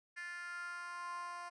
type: tone with high-pass filter sweep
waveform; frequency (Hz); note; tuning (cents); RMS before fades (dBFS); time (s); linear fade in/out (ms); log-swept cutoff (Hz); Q
10% pulse; 350; F4; +4; -45; 0.16-1.5; 20; 1800 to 850; 5.3
effects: resampled to 24000 Hz